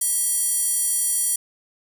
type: tone with high-pass filter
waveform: square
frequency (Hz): 648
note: E5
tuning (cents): -30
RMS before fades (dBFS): -22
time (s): 0.01-1.36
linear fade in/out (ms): 5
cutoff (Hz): 9400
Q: 2.8
effects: none